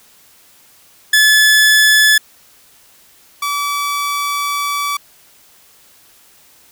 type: tone pair in turn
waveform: sawtooth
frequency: 1723 / 1150 Hz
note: A6 / D6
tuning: -37 / -37 cents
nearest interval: perfect fifth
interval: 700 cents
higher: first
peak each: -4 / -13 dBFS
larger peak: first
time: 1.13-2.18 / 3.42-4.97 s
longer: second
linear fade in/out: 5 ms
effects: white hiss -48 dBFS RMS until 6.71 s